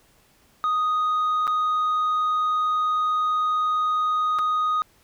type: tone with dropouts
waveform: sine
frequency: 1244.5 Hz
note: D#6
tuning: in tune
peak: -17 dBFS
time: 0.64-4.82 s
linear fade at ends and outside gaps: 0 ms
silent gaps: 1.47-1.477 / 4.387-4.391 s
effects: tanh soft clip ceiling -19 dBFS + pink hiss -59 dBFS RMS until 5.03 s